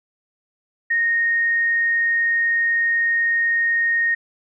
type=tone; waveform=sine; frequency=1856 Hz; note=A#6; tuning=8 cents flat; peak=-16 dBFS; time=0.9-4.15 s; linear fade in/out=10 ms; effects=none